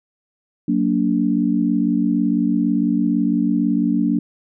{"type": "chord", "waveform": "sine", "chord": "Gb augmented", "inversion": "none", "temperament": "just", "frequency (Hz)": [185, 231.2, 289.1], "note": ["Gb3", "Bb3", "D4"], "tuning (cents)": [0, -14, -27], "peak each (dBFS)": [-21, -19, -19], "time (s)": [0.68, 4.19], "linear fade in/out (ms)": 5, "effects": []}